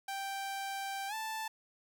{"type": "tone with pitch glide", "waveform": "sawtooth", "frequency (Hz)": [784, 880], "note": ["G5", "A5"], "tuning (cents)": [0, 0], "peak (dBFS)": -33, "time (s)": [0.08, 1.48], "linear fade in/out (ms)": 5, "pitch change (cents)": 200, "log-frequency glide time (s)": [1.08, 1.14], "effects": []}